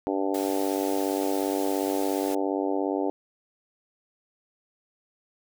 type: harmonic tone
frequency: 97.2 Hz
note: G2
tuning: 14 cents flat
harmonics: 3 / 4 / 5 / 6 / 7 / 8 / 9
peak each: -28 / -30 / -32 / -34 / -35 / -36 / -37 dBFS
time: 0.07-3.1 s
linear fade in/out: 0 ms
type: noise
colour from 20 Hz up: white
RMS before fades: -39 dBFS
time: 0.34-2.35 s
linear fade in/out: 5 ms
effects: none